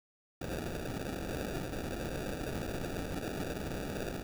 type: noise with sample-and-hold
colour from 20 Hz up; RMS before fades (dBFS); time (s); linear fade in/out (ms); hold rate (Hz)
blue; -38; 0.41-4.23; 5; 1050
effects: none